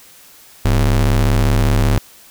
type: ring-modulated tone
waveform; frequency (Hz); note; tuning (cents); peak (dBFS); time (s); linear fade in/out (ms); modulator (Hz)
square; 72.8; D2; -15; -9; 0.65-1.98; 0; 32.6
effects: white hiss -44 dBFS RMS until 2.3 s